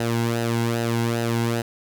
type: tone with flanger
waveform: sawtooth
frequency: 116.54 Hz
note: A#2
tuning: in tune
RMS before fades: -23 dBFS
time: 0-1.62 s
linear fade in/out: 5 ms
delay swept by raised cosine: 0.88 to 1.69 ms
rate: 2.5 Hz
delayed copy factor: -0.65
effects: none